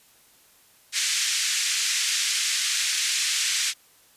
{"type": "band-pass noise", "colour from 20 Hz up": "white", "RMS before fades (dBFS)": -25, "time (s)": [0.92, 3.74], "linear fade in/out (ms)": 50, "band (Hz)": [1800, 7700], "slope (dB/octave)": 24, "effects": ["white hiss -57 dBFS RMS until 4.16 s", "resampled to 32000 Hz"]}